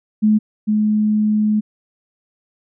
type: tone pair in turn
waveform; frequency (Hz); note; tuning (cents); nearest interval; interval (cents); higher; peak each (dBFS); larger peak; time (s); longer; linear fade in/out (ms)
sine; 213.9 / 212.7; A3 / G#3; -49 / +42; unison; 9; first; -10 / -13; first; 0.22-0.39 / 0.67-1.61; second; 20
effects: none